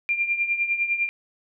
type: tone with tremolo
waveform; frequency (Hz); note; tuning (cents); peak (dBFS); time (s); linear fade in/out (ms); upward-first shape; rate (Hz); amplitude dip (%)
sine; 2388; D7; +28; -18; 0.09-1.09; 0; triangle; 9.9; 75
effects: none